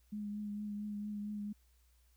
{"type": "tone with vibrato", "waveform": "sine", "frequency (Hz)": 207.7, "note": "G#3", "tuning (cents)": 0, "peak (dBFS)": -38, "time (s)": [0.12, 1.53], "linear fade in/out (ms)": 10, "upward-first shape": "triangle", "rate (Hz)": 4.4, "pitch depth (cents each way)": 26, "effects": ["added 60 Hz sine -66 dBFS peak until 2.16 s", "white hiss -75 dBFS RMS until 2.16 s"]}